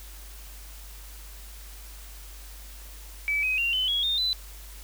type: tone with pitch steps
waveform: sine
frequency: 2300 / 2523 / 2767 / 3035 / 3329 / 3651 / 4005 Hz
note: D7 / D#7 / F7 / F#7 / G#7 / A#7 / B7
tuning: -37 / +23 / -17 / +43 / +3 / -37 / +23 cents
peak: -23 dBFS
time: 3.28-4.33 s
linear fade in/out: 0 ms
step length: 150 ms
effects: added 50 Hz sine -42 dBFS peak until 4.83 s + white hiss -48 dBFS RMS until 4.83 s

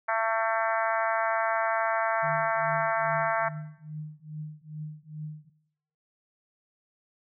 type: harmonic tone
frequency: 224.2 Hz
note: A3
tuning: 33 cents sharp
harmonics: 3 / 4 / 5 / 6 / 7 / 8 / 9 / 10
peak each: -30 / -30 / -32 / -32 / -33 / -36 / -38 / -42 dBFS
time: 0.08-3.49 s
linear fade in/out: 10 ms
type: tone with tremolo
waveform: sine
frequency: 153.1 Hz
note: D#3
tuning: 28 cents flat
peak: -32 dBFS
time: 2.22-5.5 s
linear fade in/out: 20 ms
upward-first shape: triangle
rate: 2.4 Hz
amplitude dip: 100%
effects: noise-tail reverb RT60 0.8 s tail -18 dB re dry

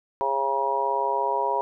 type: harmonic tone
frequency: 136.8 Hz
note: C#3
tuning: 23 cents flat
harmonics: 3 / 4 / 5 / 6 / 7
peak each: -30 / -30 / -31 / -32 / -24 dBFS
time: 0.21-1.61 s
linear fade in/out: 0 ms
effects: none

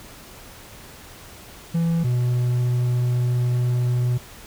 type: tone pair in turn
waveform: triangle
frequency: 166.9 / 123.03 Hz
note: E3 / B2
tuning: +22 / -6 cents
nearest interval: perfect fourth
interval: 528 cents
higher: first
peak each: -16 dBFS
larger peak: neither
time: 1.74-2.04 / 2.04-4.18 s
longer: second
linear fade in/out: 10 ms
effects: pink hiss -43 dBFS RMS until 4.46 s

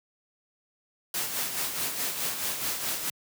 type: noise with tremolo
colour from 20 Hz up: white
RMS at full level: -29 dBFS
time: 1.14-3.1 s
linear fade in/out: 2 ms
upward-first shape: sine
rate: 4.7 Hz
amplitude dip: 50%
effects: high-pass 100 Hz 12 dB/octave

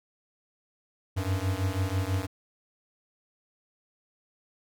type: beating tone pair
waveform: square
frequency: 92 / 98.1 Hz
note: F#2 / G2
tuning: -9 / +2 cents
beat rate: 6.1 Hz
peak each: -30 dBFS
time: 1.16-2.27 s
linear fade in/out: 20 ms
effects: none

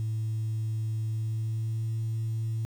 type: tone with pitch glide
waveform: sine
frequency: 110 to 111.92 Hz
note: A2 to A2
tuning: 0 to +30 cents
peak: -26 dBFS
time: 0-2.65 s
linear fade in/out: 0 ms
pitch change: +30 cents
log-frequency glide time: 1.06-1.89 s
effects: tanh soft clip ceiling -25 dBFS + 9-bit

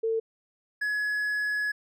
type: tone pair in turn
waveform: sine / triangle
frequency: 449.1 / 1689.7 Hz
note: A4 / G#6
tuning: +35 / +29 cents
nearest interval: octave + major seventh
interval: 2294 cents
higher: second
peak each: -24 dBFS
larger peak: neither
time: 0.03-0.2 / 0.81-1.72 s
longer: second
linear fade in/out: 10 ms
effects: none

